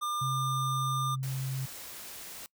square tone, 1200 Hz, D6, 37 cents sharp, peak -31 dBFS, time 0.01-1.16 s, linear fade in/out 20 ms
sine tone with pitch glide, 131.9 to 132.74 Hz, C3 to C3, +14 to +25 cents, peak -31 dBFS, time 0.21-1.66 s, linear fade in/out 10 ms, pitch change +11 cents, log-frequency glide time 0.57-1.38 s
white noise, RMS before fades -44 dBFS, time 1.23-2.46 s, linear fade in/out 0 ms
effects noise-tail reverb RT60 0.1 s tail -23 dB re dry

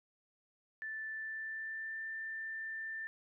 sine tone with pitch glide, 1760 to 1782.5 Hz, A6 to A6, 0 to +22 cents, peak -39 dBFS, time 0.82-3.07 s, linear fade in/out 0 ms, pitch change +22 cents, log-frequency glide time 1.08-2.04 s, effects none

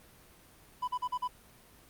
triangle tone bursts, 995 Hz, B5, 13 cents sharp, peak -28 dBFS, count 5, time 0.82-1.278 s, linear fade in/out 10 ms, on 58 ms, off 42 ms, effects pink hiss -58 dBFS RMS until 1.89 s + Opus 32 kbps

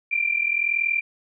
sine tone pair together, 2349 / 2390 Hz, D7 / D7, 0 / +30 cents, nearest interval unison, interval 30 cents, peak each -23 dBFS, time 0.11-1.01 s, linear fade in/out 10 ms, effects none

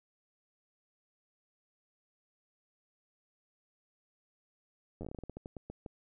slowing click train, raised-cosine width 2 ms, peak -29 dBFS, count 16, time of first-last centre 5.01-5.862 s, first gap 10 ms, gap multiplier 1.22, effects none

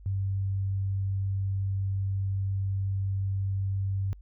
sine tone, 97.2 Hz, G2, 14 cents flat, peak -26 dBFS, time 0.06-4.13 s, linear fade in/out 0 ms, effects added 50 Hz sine -46 dBFS peak until 4.21 s

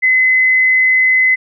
sine tone, 2035 Hz, C7, 49 cents flat, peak -8 dBFS, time 0.02-1.36 s, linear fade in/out 20 ms, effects none

